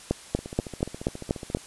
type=two click trains; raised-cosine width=2 ms; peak=-22 / -9 dBFS; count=18 / 7; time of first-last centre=0.39-1.571 / 0.11-1.549 s; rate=14.4 / 4.17 Hz; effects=white hiss -46 dBFS RMS until 1.66 s + resampled to 24000 Hz